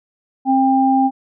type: tone pair together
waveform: sine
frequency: 265.7 / 796.2 Hz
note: C4 / G5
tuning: +27 / +27 cents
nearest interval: octave + perfect fifth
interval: 1900 cents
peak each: -14 dBFS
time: 0.45-1.11 s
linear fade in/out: 50 ms
effects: none